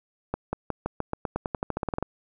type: accelerating click train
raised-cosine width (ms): 1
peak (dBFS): -13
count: 18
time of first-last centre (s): 0.34-2.026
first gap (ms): 190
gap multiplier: 0.91
effects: none